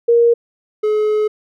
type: tone pair in turn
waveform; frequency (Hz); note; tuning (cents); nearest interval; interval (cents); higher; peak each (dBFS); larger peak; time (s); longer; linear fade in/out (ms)
sine / triangle; 469.6 / 426.1; A#4 / G#4; +13 / +44; major second; 169; first; -8 / -11; first; 0.08-0.34 / 0.83-1.28; second; 10
effects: none